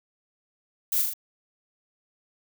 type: noise with echo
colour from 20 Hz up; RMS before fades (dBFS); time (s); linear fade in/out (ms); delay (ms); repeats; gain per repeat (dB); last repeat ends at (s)
violet; -25; 0.92-1.02; 5; 39; 3; -3; 1.137
effects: none